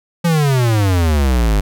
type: exponential sweep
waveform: square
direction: down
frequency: 174.61 to 48.74 Hz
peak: -12 dBFS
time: 0.24-1.61 s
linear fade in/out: 10 ms
effects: none